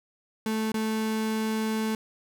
35% pulse tone with dropouts, 219.2 Hz, A3, 6 cents flat, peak -24 dBFS, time 0.46-1.95 s, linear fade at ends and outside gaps 2 ms, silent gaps 0.719-0.742 s, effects none

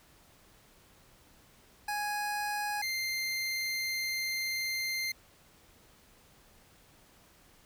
25% pulse tone pair in turn, 830.6 / 2093 Hz, G#5 / C7, 0 / 0 cents, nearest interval octave + major third, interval 1600 cents, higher second, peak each -28 dBFS, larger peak neither, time 1.88-2.82 / 2.82-5.12 s, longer second, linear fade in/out 5 ms, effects pink hiss -61 dBFS RMS until 7.65 s

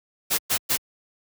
white noise bursts, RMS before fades -22 dBFS, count 3, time 0.3-0.775 s, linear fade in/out 20 ms, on 85 ms, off 110 ms, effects high-pass 60 Hz 12 dB/octave

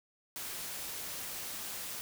white noise, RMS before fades -41 dBFS, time 0.36-2.01 s, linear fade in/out 0 ms, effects none

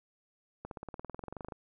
accelerating click train, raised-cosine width 1 ms, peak -27 dBFS, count 19, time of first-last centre 0.65-1.522 s, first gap 62 ms, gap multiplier 0.97, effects none

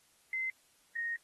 sine tone pair in turn, 2064 / 1861.8 Hz, C7 / A#6, -24 / -3 cents, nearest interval major second, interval 179 cents, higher first, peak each -32 / -33 dBFS, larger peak first, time 0.33-0.5 / 0.96-1.16 s, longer second, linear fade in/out 2 ms, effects white hiss -68 dBFS RMS until 1.23 s + AAC 32 kbps

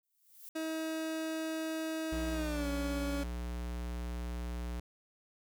violet noise with exponential growth, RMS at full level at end -47 dBFS, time 0.03-0.49 s, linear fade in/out 1 ms, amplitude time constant 100 ms
30% pulse tone with pitch glide, 319 to 282.6 Hz, D#4 to C#4, +43 to +34 cents, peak -32 dBFS, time 0.55-3.24 s, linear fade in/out 10 ms, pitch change -209 cents, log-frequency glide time 2.33-2.68 s
square tone, 60 Hz, B1, 49 cents flat, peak -37 dBFS, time 2.12-4.8 s, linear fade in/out 5 ms
effects none

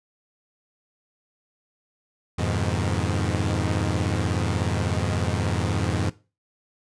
sawtooth chord, F half-diminished seventh, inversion none, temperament equal, 87.31 / 103.83 / 123.47 / 155.56 Hz, F2 / Ab2 / Cb3 / Eb3, 0 / 0 / 0 / 0 cents, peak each -22 / -23 / -27 / -27 dBFS, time 2.38-6.1 s, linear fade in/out 10 ms, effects noise-tail reverb RT60 0.3 s tail -18 dB re dry + resampled to 22050 Hz

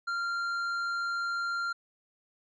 triangle tone with hard clipping, 1387 Hz, F6, 12 cents flat, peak -31 dBFS, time 0.07-1.73 s, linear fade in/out 10 ms, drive 10 dB, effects resampled to 24000 Hz

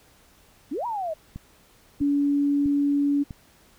sine exponential two-way sweep, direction up then down, 246.9 to 987.8 to 609 Hz, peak -26 dBFS, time 0.71-1.14 s, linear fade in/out 10 ms, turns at 0.86 s
click train, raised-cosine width 5 ms, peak -23 dBFS, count 4, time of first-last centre 1.36-3.308 s, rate 1.54 Hz
sine tone, 285.2 Hz, C#4, 49 cents sharp, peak -19 dBFS, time 2-3.24 s, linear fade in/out 20 ms
effects pink hiss -57 dBFS RMS until 3.78 s

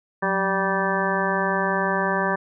harmonic tone with a mistuned harmonic, 194.3 Hz, G3, 15 cents flat, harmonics 1 / 2 / 3 / 4 / 5 / 6 / 8 / 9, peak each -28 / -28 / -28 / -30 / -27 / -29 / -29 / -28 dBFS, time 0.22-2.36 s, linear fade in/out 10 ms, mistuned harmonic 1, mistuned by -95 cents, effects none

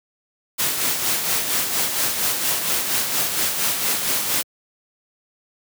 white noise with tremolo, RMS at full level -20 dBFS, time 0.58-4.43 s, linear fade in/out 20 ms, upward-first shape sine, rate 4.3 Hz, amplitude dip 45%, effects high-pass 100 Hz 12 dB/octave

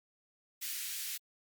white high-pass noise, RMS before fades -39 dBFS, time 0.61-1.18 s, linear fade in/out 20 ms, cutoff 1800 Hz, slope 24 dB/octave, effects Opus 48 kbps

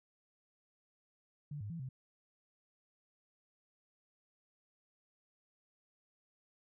sine tone with pitch steps, 146.6 / 103.3 / 167.4 / 130.4 Hz, D3 / G#2 / E3 / C3, -3 / -9 / +27 / -5 cents, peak -40 dBFS, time 1.51-1.89 s, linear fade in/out 5 ms, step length 95 ms, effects none

